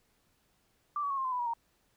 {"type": "tone with pitch steps", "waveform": "sine", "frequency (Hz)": [1174.7, 1136, 1098.6, 1062.4, 1027.4, 993.5, 960.8, 929.1], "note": ["D6", "C#6", "C#6", "C6", "C6", "B5", "B5", "A#5"], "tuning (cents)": [0, 42, -16, 26, -32, 10, -48, -6], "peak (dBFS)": -30, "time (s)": [0.96, 1.536], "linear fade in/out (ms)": 2, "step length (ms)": 72, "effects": ["pink hiss -72 dBFS RMS until 1.96 s"]}